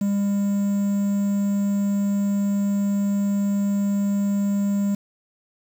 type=tone with quantisation; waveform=triangle; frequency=201 Hz; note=G3; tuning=44 cents sharp; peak=-17 dBFS; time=0.01-4.95 s; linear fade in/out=5 ms; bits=7; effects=none